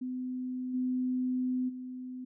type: tone with level steps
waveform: sine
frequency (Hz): 253.8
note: B3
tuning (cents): +47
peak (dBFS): -33 / -28 / -38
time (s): 0.01-2.25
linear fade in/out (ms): 10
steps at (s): 0.73 / 1.68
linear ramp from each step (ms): 20
effects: none